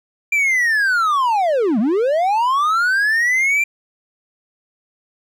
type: linear two-way sweep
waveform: triangle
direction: down then up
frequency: 2381 to 196 to 2381 Hz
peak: -12 dBFS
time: 0.32-3.64 s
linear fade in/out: 5 ms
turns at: 1.79 s
effects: none